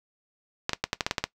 clicks, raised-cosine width 0.2 ms, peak -7 dBFS, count 9, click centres 0.694 / 0.733 / 0.84 / 0.931 / 1.008 / 1.065 / 1.111 / 1.182 / 1.24 s, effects noise-tail reverb RT60 0.1 s tail -18 dB re dry

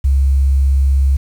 sine tone, 68 Hz, C#2, 33 cents flat, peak -9 dBFS, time 0.04-1.17 s, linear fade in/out 10 ms, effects 7-bit

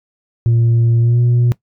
sine tone with pitch glide, 116.4 to 120.71 Hz, A#2 to B2, -2 to -39 cents, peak -7 dBFS, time 0.46-1.52 s, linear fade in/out 0 ms, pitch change +63 cents, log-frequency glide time 1-1.2 s, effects noise-tail reverb RT60 0.1 s tail -21 dB re dry + tanh soft clip ceiling -8 dBFS

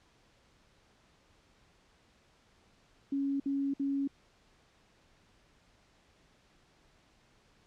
sine tone bursts, 277.2 Hz, C#4, in tune, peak -29 dBFS, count 3, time 3.12-4.076 s, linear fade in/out 5 ms, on 280 ms, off 58 ms, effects pink hiss -66 dBFS RMS until 7.66 s + low-pass 6000 Hz 12 dB/octave

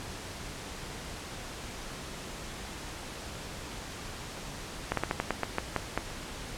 slowing click train, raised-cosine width 0.5 ms, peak -12 dBFS, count 10, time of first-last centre 4.92-5.976 s, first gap 53 ms, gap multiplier 1.19, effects pink hiss -41 dBFS RMS until 6.57 s + low-pass 9000 Hz 12 dB/octave

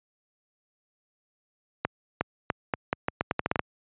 accelerating click train, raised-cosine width 0.5 ms, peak -9 dBFS, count 13, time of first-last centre 1.85-3.594 s, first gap 360 ms, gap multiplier 0.81, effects high-pass 80 Hz 12 dB/octave + resampled to 8000 Hz

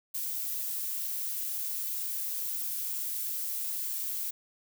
violet noise, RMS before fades -34 dBFS, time 0.14-4.31 s, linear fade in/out 10 ms, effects none

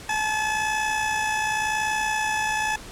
20% pulse tone with amplitude modulation, 861 Hz, A5, 38 cents flat, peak -16 dBFS, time 0.09-2.76 s, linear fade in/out 5 ms, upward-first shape sine, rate 60.9 Hz, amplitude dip 40%, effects pink hiss -41 dBFS RMS until 2.91 s + low-pass 10000 Hz 12 dB/octave

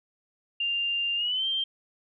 sine tone with pitch glide, 2794 to 3154 Hz, F7 to G7, 0 to +10 cents, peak -25 dBFS, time 0.6-1.64 s, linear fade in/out 5 ms, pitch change +210 cents, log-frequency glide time 1.16-1.46 s, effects none

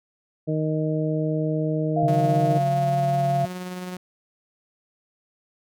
harmonic tone, 155.56 Hz, D#3, in tune, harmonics 1 / 2 / 3 / 4, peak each -24 / -27 / -29 / -30 dBFS, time 0.47-2.59 s, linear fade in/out 20 ms
sine tone with vibrato, 688 Hz, F5, 26 cents flat, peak -21 dBFS, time 1.96-3.46 s, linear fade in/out 10 ms, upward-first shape sine, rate 5.2 Hz, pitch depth 11 cents each way
sine tone with pitch glide, 140.1 to 141.81 Hz, C#3 to C#3, +19 to +40 cents, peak -23 dBFS, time 2.03-3.45 s, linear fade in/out 2 ms, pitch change +21 cents, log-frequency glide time 2.43-2.79 s
sawtooth tone with tremolo, 181.6 Hz, F#3, 32 cents flat, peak -26 dBFS, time 2.08-3.97 s, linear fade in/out 2 ms, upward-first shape sine, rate 19 Hz, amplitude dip 30%
effects none

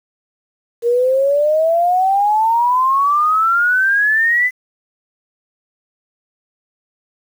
sine exponential sweep, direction up, 464.6 to 2028 Hz, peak -11 dBFS, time 0.82-4.51 s, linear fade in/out 50 ms, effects 7-bit

